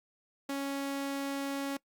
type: tone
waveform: sawtooth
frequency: 277.2 Hz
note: C#4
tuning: in tune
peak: -29 dBFS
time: 0.49-1.77 s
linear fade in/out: 5 ms
effects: noise-tail reverb RT60 0.1 s tail -22 dB re dry + Opus 48 kbps